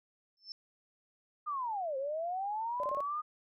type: tone with exponential growth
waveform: sine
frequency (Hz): 5300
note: E8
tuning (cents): +9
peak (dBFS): -37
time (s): 0.37-0.52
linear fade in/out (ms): 1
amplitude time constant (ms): 31
type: linear two-way sweep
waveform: sine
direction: down then up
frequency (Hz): 1237 to 521 to 1237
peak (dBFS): -33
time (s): 1.46-3.22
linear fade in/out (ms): 20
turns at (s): 1.97
type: tone bursts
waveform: sine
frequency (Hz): 584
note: D5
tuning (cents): -10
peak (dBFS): -34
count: 4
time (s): 2.8-3.005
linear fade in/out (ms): 0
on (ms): 34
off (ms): 23
effects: none